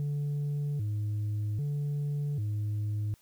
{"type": "tone with vibrato", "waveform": "sine", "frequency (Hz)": 123.47, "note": "B2", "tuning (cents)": 0, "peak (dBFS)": -26, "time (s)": [0, 3.14], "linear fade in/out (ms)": 0, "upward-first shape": "square", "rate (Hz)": 0.63, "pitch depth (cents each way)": 280, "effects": ["tanh soft clip ceiling -28 dBFS", "white hiss -65 dBFS RMS until 3.21 s"]}